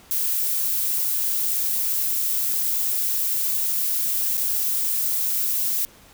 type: noise with dropouts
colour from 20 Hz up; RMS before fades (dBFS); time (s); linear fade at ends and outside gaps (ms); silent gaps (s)
violet; -23; 0.11-5.85; 0; 4.371-4.377
effects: pink hiss -50 dBFS RMS until 6.13 s